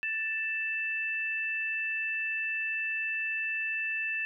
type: tone pair together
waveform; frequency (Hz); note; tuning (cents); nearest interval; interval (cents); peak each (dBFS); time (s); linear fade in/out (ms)
sine; 1765 / 2648; A6 / E7; +5 / +7; perfect fifth; 702; -34 / -31; 0.03-4.25; 0
effects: none